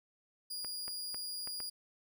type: tone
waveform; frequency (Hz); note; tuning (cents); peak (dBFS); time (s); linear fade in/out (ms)
sawtooth; 4856; D#8; -43; -36; 0.5-1.7; 10
type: clicks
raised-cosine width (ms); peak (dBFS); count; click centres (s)
0.5; -32; 5; 0.647 / 0.88 / 1.145 / 1.474 / 1.603
effects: none